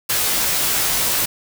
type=noise with comb filter; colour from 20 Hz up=white; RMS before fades=-19 dBFS; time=0.09-1.26 s; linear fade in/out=10 ms; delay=15 ms; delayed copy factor=-0.95; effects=none